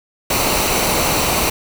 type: noise with comb filter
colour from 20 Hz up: pink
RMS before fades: -17 dBFS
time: 0.3-1.5 s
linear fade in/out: 5 ms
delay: 0.59 ms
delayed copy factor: -0.5
effects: none